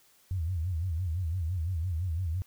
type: tone with vibrato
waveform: sine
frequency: 86.1 Hz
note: F2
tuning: 24 cents flat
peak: -28 dBFS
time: 0.31-2.42 s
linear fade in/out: 0 ms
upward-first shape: sine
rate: 5.9 Hz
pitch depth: 170 cents each way
effects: white hiss -63 dBFS RMS until 2.46 s